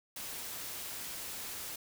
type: noise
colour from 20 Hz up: white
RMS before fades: -42 dBFS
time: 0.16-1.76 s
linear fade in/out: 5 ms
effects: none